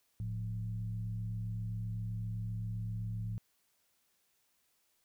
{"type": "tone with frequency modulation", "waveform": "sine", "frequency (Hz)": 109.7, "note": "A2", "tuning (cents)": -5, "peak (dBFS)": -35, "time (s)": [0.2, 3.38], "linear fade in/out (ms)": 0, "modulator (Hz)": 67.7, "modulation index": 0.58, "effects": ["white hiss -75 dBFS RMS until 5.04 s"]}